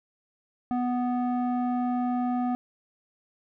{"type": "tone with low-pass filter", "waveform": "square", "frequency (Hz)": 246.9, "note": "B3", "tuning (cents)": 0, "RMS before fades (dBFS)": -27, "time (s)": [0.71, 2.55], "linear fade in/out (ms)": 0, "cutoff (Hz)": 900, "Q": 1.9, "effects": []}